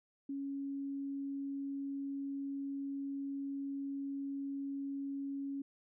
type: tone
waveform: sine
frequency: 277.2 Hz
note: C#4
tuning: in tune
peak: -37 dBFS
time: 0.29-5.62 s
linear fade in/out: 5 ms
effects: none